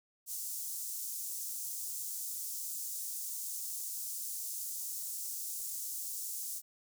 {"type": "high-pass noise", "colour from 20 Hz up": "pink", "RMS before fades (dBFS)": -40, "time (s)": [0.26, 6.62], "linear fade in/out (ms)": 50, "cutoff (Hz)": 6600, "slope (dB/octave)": 24, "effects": []}